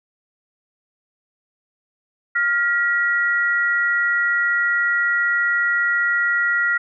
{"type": "tone pair together", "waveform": "sine", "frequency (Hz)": [1406, 1920.7], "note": ["F6", "B6"], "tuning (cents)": [11, -49], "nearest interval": "perfect fourth", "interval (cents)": 540, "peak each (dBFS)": -19, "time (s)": [2.35, 6.78], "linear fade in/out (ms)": 10, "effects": []}